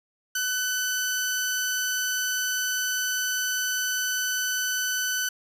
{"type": "tone pair together", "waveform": "sawtooth", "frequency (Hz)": [1505, 3010], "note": ["F#6", "F#7"], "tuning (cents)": [29, 29], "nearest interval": "octave", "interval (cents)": 1200, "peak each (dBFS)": -23, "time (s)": [0.35, 5.29], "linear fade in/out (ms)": 5, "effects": ["resampled to 32000 Hz", "9-bit"]}